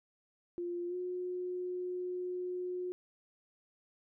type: tone with pitch glide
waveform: sine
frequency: 349.2 to 361.5 Hz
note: F4 to F#4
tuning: 0 to -40 cents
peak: -35 dBFS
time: 0.58-2.92 s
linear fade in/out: 0 ms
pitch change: +60 cents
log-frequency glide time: 0.88-0.95 s
effects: none